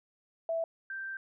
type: tone pair in turn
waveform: sine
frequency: 659.3 / 1568.1 Hz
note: E5 / G6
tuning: 0 / 0 cents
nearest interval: octave + minor third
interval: 1500 cents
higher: second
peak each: -29 / -36 dBFS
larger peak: first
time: 0.49-0.64 / 0.9-1.17 s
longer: second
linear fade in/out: 2 ms
effects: none